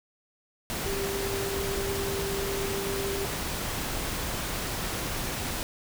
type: tone in noise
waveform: sine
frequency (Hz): 394.1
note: G4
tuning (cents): +9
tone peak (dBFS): -31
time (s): 0.86-3.25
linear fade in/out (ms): 0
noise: pink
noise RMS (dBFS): -32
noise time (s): 0.7-5.63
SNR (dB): -2
effects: none